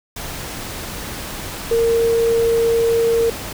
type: tone in noise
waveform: sine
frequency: 461.1 Hz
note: A#4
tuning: 19 cents flat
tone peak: -13 dBFS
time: 1.71-3.3 s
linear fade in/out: 5 ms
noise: pink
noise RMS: -29 dBFS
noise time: 0.16-3.53 s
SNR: +13 dB
effects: none